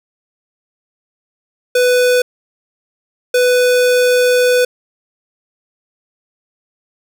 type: tone bursts at uneven times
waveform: square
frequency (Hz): 496.8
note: B4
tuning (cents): +10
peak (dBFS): -10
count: 2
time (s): 1.75-2.22 / 3.34-4.65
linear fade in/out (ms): 5
effects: none